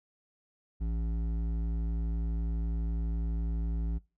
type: tone with hard clipping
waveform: sine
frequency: 56 Hz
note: A1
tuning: 31 cents sharp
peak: -31 dBFS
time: 0.8-3.99 s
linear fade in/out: 20 ms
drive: 10 dB
effects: noise-tail reverb RT60 0.3 s tail -22 dB re dry